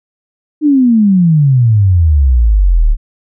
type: exponential sweep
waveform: sine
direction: down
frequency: 309.9 to 34.65 Hz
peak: -5 dBFS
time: 0.61-2.97 s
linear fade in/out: 50 ms
effects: none